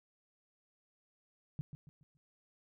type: tone with echo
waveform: sine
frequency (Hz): 146.83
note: D3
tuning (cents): 0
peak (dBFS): -34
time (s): 1.59-1.61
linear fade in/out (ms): 0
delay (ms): 140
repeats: 4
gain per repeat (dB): -9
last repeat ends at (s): 2.17
effects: none